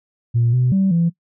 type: tone with pitch steps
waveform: sine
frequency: 117.8 / 125.5 / 192.7 / 168.8 Hz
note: A#2 / B2 / G3 / E3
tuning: +19 / +28 / -29 / +41 cents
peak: -12 dBFS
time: 0.34-1.1 s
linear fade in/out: 20 ms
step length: 190 ms
effects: noise-tail reverb RT60 0.1 s tail -21 dB re dry + tanh soft clip ceiling -9 dBFS